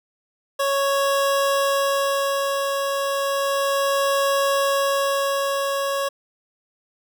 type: tone with tremolo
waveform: 25% pulse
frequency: 554 Hz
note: C#5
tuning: 1 cent flat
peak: -14 dBFS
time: 0.59-6.09 s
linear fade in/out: 10 ms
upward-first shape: sine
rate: 0.33 Hz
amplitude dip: 35%
effects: none